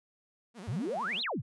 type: tone with vibrato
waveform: sawtooth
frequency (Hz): 207.7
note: G#3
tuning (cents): 0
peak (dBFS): -39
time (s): 0.54-1.23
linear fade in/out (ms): 50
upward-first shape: sine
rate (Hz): 11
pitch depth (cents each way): 270
type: exponential two-way sweep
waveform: sine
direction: up then down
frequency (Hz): 89.2 to 4306 to 89.2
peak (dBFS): -31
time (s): 0.67-1.42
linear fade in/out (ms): 20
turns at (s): 1.22
effects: resampled to 24000 Hz